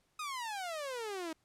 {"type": "exponential sweep", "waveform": "sawtooth", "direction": "down", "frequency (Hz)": [1269, 311.1], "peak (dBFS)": -34, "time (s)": [0.19, 1.33], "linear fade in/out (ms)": 5, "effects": ["pink hiss -75 dBFS RMS until 1.44 s", "low-pass 11000 Hz 12 dB/octave"]}